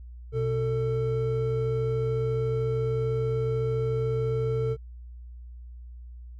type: tone pair together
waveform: triangle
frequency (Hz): 124.2 / 446.4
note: B2 / A4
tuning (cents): +10 / +25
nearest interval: octave + minor seventh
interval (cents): 2215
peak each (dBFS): -25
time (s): 0.32-4.77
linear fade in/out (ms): 50
effects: added 60 Hz sine -40 dBFS peak until 6.39 s